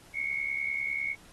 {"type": "tone pair together", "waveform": "sine", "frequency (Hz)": [2172, 2242], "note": ["C#7", "C#7"], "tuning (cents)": [-36, 19], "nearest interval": "minor second", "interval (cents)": 55, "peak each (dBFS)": [-31, -33], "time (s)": [0.13, 1.16], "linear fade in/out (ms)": 50, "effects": ["pink hiss -56 dBFS RMS until 1.32 s", "AAC 32 kbps"]}